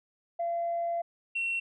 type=tone pair in turn; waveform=sine; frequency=683 / 2722 Hz; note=F5 / F7; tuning=-39 / -45 cents; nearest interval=2 octaves; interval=2394 cents; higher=second; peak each=-27 dBFS; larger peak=neither; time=0.39-1.02 / 1.35-1.6 s; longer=first; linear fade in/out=10 ms; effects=tanh soft clip ceiling -24 dBFS